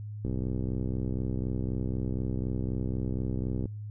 click train, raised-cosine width 3 ms, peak -20 dBFS, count 219, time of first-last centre 0.25-3.656 s, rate 64 Hz, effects noise-tail reverb RT60 0.4 s tail -25 dB re dry + added 105 Hz sine -36 dBFS peak until 3.9 s

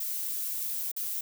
violet noise with dropouts, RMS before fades -33 dBFS, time 0-1.21 s, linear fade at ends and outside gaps 5 ms, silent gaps 0.917-0.964 s, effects none

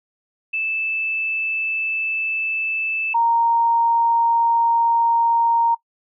sine tone pair in turn, 2632 / 928.9 Hz, E7 / A#5, -3 / -6 cents, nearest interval octave + tritone, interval 1803 cents, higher first, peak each -20 / -14 dBFS, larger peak second, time 0.53-3.14 / 3.14-5.75 s, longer neither, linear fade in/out 10 ms, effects noise-tail reverb RT60 0.1 s tail -21 dB re dry

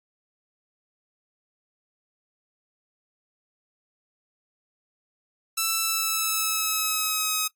5% pulse tone with pitch glide, 1325 to 1268.1 Hz, E6 to D#6, +9 to +33 cents, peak -12 dBFS, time 5.57-7.48 s, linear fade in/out 10 ms, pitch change -76 cents, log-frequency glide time 5.81-7.32 s, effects noise-tail reverb RT60 0.1 s tail -23 dB re dry + AAC 64 kbps

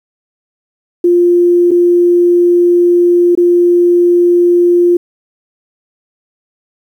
sine tone with dropouts, 350 Hz, F4, 4 cents sharp, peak -5 dBFS, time 1.04-4.97 s, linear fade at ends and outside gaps 5 ms, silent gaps 1.709-1.714 / 3.352-3.374 s, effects 7-bit

